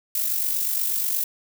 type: noise with amplitude modulation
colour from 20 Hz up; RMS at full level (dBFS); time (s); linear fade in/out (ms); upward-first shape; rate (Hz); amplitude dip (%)
violet; -22; 0.15-1.24; 2; sine; 48.4; 50
effects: none